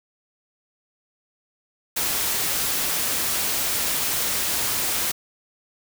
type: noise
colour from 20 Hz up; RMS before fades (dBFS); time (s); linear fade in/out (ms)
white; -24; 1.96-5.12; 10
effects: none